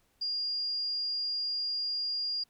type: tone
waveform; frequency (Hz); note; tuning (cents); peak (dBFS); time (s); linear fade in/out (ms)
sine; 4823; D8; +45; -30; 0.21-2.44; 10
effects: pink hiss -71 dBFS RMS until 2.49 s